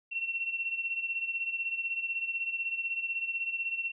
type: beating tone pair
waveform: sine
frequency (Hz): 2714 / 2730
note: E7 / F7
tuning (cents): +50 / -40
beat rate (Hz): 16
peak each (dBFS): -32 / -37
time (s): 0.11-3.92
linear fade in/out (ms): 20
effects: none